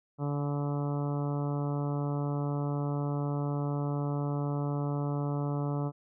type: harmonic tone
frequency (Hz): 144.1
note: D3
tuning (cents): -33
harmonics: 1 / 2 / 3 / 4 / 5 / 6 / 7 / 8 / 9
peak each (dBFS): -30 / -36 / -40 / -42 / -44 / -46 / -47 / -48 / -49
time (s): 0.18-5.92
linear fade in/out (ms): 50
effects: none